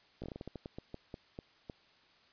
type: slowing click train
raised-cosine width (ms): 2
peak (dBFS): -29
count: 15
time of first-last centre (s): 0.22-1.698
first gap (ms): 17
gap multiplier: 1.25
effects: white hiss -65 dBFS RMS until 2.32 s + resampled to 11025 Hz